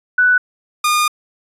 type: tone pair in turn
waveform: sine / sawtooth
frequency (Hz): 1487 / 1216.9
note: F#6 / D#6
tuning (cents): +8 / -39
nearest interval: minor third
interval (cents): 347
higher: first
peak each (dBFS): -9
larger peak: neither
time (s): 0.18-0.38 / 0.84-1.08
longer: second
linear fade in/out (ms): 5
effects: resampled to 32000 Hz